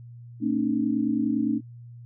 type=tone cluster; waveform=sine; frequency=225 / 272.6 / 302.5 Hz; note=A3 / C#4 / D#4; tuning=+39 / -29 / -49 cents; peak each=-26 dBFS; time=0.4-1.61 s; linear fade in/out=50 ms; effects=noise-tail reverb RT60 0.1 s tail -24 dB re dry + added 119 Hz sine -41 dBFS peak until 2.05 s